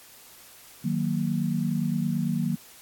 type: chord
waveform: sine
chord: D# minor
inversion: none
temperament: equal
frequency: 155.56 / 185 / 233.1 Hz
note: D#3 / F#3 / A#3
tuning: 0 / 0 / 0 cents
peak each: -28 dBFS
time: 0.84-2.56 s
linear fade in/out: 10 ms
effects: white hiss -50 dBFS RMS until 2.81 s + AAC 64 kbps